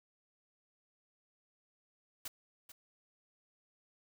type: noise with echo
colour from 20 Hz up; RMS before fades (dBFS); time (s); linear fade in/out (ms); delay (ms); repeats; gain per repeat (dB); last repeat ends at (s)
white; -42; 2.25-2.28; 5; 440; 1; -11; 2.72
effects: none